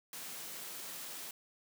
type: high-pass noise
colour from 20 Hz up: white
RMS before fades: -45 dBFS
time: 0.13-1.31 s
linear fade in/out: 2 ms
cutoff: 130 Hz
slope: 96 dB/octave
effects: none